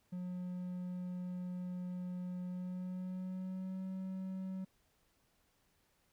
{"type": "tone with pitch glide", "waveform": "triangle", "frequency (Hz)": [180.3, 188.61], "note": ["F#3", "F#3"], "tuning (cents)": [-45, 33], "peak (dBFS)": -37, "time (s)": [0.12, 4.65], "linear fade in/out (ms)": 10, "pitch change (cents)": 78, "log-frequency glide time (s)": [2.44, 3.84], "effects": ["pink hiss -75 dBFS RMS until 6.12 s"]}